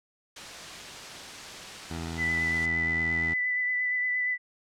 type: noise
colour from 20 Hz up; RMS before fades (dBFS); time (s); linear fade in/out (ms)
white; -40; 0.36-2.66; 5
type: tone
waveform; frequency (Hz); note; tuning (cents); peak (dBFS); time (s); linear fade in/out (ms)
15% pulse; 82.4; E2; 0; -27; 1.9-3.34; 10
type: tone with vibrato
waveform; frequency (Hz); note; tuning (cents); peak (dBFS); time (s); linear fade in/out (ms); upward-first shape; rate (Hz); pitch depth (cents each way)
sine; 1992; B6; +14; -25; 2.17-4.38; 50; sine; 8.6; 16
effects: low-pass 6000 Hz 12 dB/octave